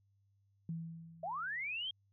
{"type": "tone with exponential decay", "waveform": "sine", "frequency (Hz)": 164.9, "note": "E3", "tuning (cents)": 1, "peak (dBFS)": -36, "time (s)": [0.69, 1.75], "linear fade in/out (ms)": 2, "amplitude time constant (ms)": 230}
{"type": "linear sweep", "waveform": "sine", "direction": "up", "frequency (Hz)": [613, 3257], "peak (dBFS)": -37, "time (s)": [1.23, 1.91], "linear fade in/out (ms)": 5}
{"effects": ["added 99 Hz sine -70 dBFS peak until 2.12 s"]}